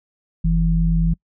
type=tone pair together; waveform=sine; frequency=46.25 / 164.81 Hz; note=F#1 / E3; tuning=0 / 0 cents; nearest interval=octave + minor seventh; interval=2200 cents; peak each=-17 dBFS; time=0.44-1.14 s; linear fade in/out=10 ms; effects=noise-tail reverb RT60 0.1 s tail -26 dB re dry